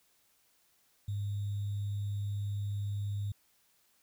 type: tone with sample-and-hold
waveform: sine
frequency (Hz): 101.6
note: G#2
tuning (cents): -38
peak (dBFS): -32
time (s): 1.08-3.32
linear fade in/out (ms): 5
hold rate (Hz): 3675
effects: white hiss -70 dBFS RMS until 4.02 s